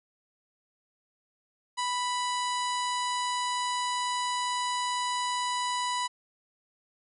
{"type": "harmonic tone", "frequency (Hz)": 987.8, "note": "B5", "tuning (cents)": 0, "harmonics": [1, 2, 3, 4, 5, 6, 7, 8, 9, 10], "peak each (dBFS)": [-29, -38, -39, -38, -42, -52, -41, -48, -45, -50], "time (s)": [1.77, 6.08], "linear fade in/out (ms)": 20, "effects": []}